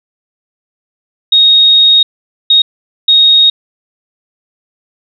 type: tone bursts at uneven times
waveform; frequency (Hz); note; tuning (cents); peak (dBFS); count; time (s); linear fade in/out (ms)
sine; 3740; A#7; +5; -3; 3; 1.32-2.03 / 2.5-2.62 / 3.08-3.5; 5
effects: none